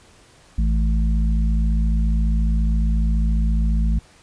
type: harmonic tone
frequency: 54.5 Hz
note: A1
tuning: 16 cents flat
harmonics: 1 / 3 / 4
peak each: -16 / -26 / -28 dBFS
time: 0.58-3.99 s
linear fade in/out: 5 ms
effects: pink hiss -51 dBFS RMS until 4.22 s + resampled to 22050 Hz